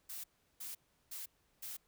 blue noise bursts, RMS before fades -45 dBFS, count 4, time 0.09-1.77 s, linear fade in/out 10 ms, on 150 ms, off 360 ms, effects pink hiss -75 dBFS RMS until 1.87 s

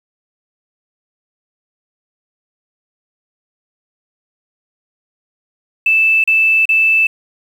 triangle tone bursts, 2637 Hz, E7, in tune, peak -5 dBFS, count 3, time 5.86-7.07 s, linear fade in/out 5 ms, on 380 ms, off 35 ms, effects tanh soft clip ceiling -7 dBFS + 7-bit

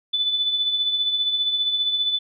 sine tone with tremolo, 3493 Hz, A7, 13 cents flat, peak -17 dBFS, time 0.13-2.19 s, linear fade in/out 10 ms, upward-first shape triangle, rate 15 Hz, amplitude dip 55%, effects none

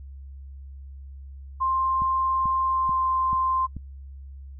sine tone with pitch glide, 1053 to 1045.1 Hz, C6 to C6, +11 to -2 cents, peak -21 dBFS, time 1.6-3.67 s, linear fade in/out 20 ms, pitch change -13 cents, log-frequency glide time 2.64-3.05 s
click train, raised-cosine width 5 ms, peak -23 dBFS, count 5, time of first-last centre 2.02-3.767 s, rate 2.29 Hz
effects noise-tail reverb RT60 0.1 s tail -23 dB re dry + added 68 Hz sine -38 dBFS peak until 4.59 s

